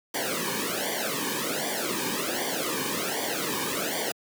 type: noise with flanger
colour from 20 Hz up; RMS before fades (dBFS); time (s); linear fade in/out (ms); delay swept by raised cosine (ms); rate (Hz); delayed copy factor
pink; -29; 0.14-4.12; 5; 0.75 to 1.51; 1.3; -0.95
effects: high-pass 200 Hz 12 dB/octave